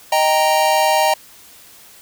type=chord; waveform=square; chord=Eb major; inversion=none; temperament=equal; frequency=622.3 / 784 / 932.3 Hz; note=Eb5 / G5 / Bb5; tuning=0 / 0 / 0 cents; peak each=-18 dBFS; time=0.12-1.14 s; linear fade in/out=5 ms; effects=white hiss -44 dBFS RMS until 2.01 s